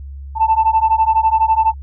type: beating tone pair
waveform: sine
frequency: 880 / 892 Hz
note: A5 / A5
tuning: 0 / +23 cents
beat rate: 12 Hz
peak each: -13 dBFS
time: 0.35-1.74 s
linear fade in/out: 50 ms
effects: tanh soft clip ceiling -5 dBFS + added 69 Hz sine -28 dBFS peak until 1.82 s